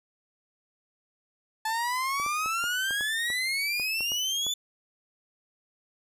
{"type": "exponential sweep", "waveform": "30% pulse", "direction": "up", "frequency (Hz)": [870, 3520], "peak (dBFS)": -24, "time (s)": [1.65, 4.54], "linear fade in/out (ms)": 5}
{"type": "clicks", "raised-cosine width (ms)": 1, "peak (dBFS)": -27, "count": 11, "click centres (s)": [2.199, 2.263, 2.46, 2.64, 2.908, 3.009, 3.302, 3.798, 4.007, 4.119, 4.466]}
{"effects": ["resampled to 32000 Hz"]}